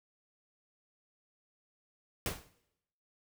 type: noise with exponential decay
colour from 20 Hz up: pink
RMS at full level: -31 dBFS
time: 2.26-2.49 s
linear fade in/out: 1 ms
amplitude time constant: 49 ms
effects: noise-tail reverb RT60 0.8 s tail -18 dB re dry